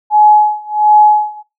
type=tone with tremolo; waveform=sine; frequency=845 Hz; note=G#5; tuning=30 cents sharp; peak=-3 dBFS; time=0.1-1.43 s; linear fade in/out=50 ms; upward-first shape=sine; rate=1.4 Hz; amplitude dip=95%; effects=noise-tail reverb RT60 0.2 s tail -18 dB re dry

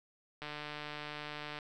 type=click train; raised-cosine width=0.3 ms; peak=-26 dBFS; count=175; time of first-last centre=0.42-1.588 s; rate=149 Hz; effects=none

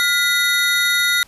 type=tone cluster; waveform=square; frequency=1419 / 1991 / 3750 Hz; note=F6 / B6 / A#7; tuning=+27 / +14 / +10 cents; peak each=-20 dBFS; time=0-1.23 s; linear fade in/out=0 ms; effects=pink hiss -49 dBFS RMS until 1.27 s + resampled to 32000 Hz

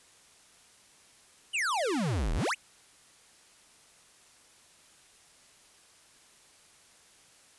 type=exponential two-way sweep; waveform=square; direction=down then up; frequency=3100 to 34.26 to 3100 Hz; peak=-28 dBFS; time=1.53-2.55 s; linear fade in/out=20 ms; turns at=2.34 s; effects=white hiss -59 dBFS RMS until 7.58 s + resampled to 24000 Hz

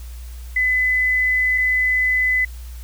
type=tone pair in turn; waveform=sine; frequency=2011 / 2011 Hz; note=B6 / B6; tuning=+31 / +31 cents; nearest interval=unison; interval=0 cents; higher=neither; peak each=-15 dBFS; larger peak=neither; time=0.56-1.58 / 1.58-2.45 s; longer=first; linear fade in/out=5 ms; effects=added 60 Hz sine -31 dBFS peak until 2.83 s + white hiss -47 dBFS RMS until 2.83 s

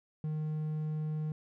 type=tone; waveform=triangle; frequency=154.2 Hz; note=D#3; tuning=15 cents flat; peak=-30 dBFS; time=0.24-1.32 s; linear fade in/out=2 ms; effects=none

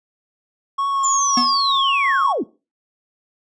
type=tone with vibrato; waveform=triangle; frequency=1100 Hz; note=C#6; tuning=14 cents flat; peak=-16 dBFS; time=0.78-2.33 s; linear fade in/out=10 ms; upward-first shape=triangle; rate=2.7 Hz; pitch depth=21 cents each way
type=linear sweep; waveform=sine; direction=down; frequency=7220 to 176.7 Hz; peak=-18 dBFS; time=1.03-2.44 s; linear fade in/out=20 ms
type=tone with exponential decay; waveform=square; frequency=244.7 Hz; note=B3; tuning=16 cents flat; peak=-16 dBFS; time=1.37-1.58 s; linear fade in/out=5 ms; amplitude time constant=44 ms
effects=noise-tail reverb RT60 0.3 s tail -19 dB re dry + resampled to 22050 Hz

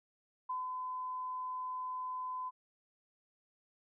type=tone with ADSR envelope; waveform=sine; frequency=1015 Hz; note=B5; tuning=47 cents sharp; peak=-34 dBFS; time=0.49-2.51 s; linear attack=10 ms; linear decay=170 ms; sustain=-3 dB; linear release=32 ms; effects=none

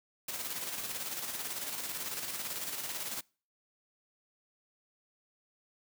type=noise with tremolo; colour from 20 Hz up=white; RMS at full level=-37 dBFS; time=0.28-3.21 s; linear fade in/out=5 ms; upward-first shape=square; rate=18 Hz; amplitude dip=40%; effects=noise-tail reverb RT60 0.4 s tail -26 dB re dry + high-pass 100 Hz 12 dB/octave

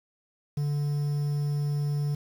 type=tone with quantisation; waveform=triangle; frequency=145.1 Hz; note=D3; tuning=21 cents flat; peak=-23 dBFS; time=0.57-2.15 s; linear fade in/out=5 ms; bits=8; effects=none

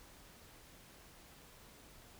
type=silence; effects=pink hiss -59 dBFS RMS until 2.19 s

